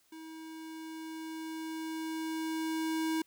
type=tone with level ramp; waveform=square; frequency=320 Hz; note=D#4; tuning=49 cents sharp; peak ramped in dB=-46 to -30 dBFS; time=0.12-3.22 s; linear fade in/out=5 ms; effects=white hiss -69 dBFS RMS until 3.26 s